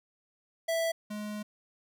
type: tone pair in turn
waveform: square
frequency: 659.3 / 210 Hz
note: E5 / G#3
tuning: 0 / +19 cents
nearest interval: octave + minor sixth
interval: 1981 cents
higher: first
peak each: -28 / -36 dBFS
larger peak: first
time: 0.68-0.92 / 1.1-1.43 s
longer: second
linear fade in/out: 10 ms
effects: none